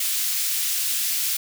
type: high-pass noise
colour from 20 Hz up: white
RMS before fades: -24 dBFS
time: 0-1.37 s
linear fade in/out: 5 ms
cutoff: 2600 Hz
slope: 12 dB/octave
effects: none